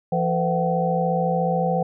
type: tone cluster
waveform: sine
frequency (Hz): 169.8 / 451 / 508 / 684 / 758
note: F3 / A4 / B4 / F5 / F#5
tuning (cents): -48 / +43 / +49 / -36 / +42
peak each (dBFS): -23 / -31 / -24 / -31 / -24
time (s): 0.12-1.83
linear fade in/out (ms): 5
effects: none